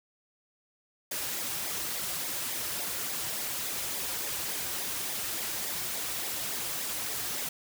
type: noise with flanger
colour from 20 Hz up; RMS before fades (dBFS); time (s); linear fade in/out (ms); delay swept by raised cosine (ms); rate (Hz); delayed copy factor
white; -34; 1.11-7.49; 5; 0.68 to 4.68; 3.5; -0.6
effects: none